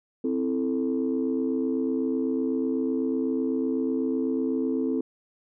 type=chord; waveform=sine; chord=A minor; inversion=first; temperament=equal; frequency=261.6 / 329.6 / 440 Hz; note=C4 / E4 / A4; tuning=0 / 0 / 0 cents; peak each=-25 / -29 / -29 dBFS; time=0.24-5.01 s; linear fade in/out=5 ms; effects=tanh soft clip ceiling -16 dBFS